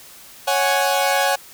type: chord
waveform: sawtooth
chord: C# suspended fourth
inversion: none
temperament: equal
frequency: 554.4 / 740 / 830.6 Hz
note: C#5 / F#5 / G#5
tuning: 0 / 0 / 0 cents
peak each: -17 dBFS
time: 0.47-1.36 s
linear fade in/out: 10 ms
effects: white hiss -43 dBFS RMS until 1.53 s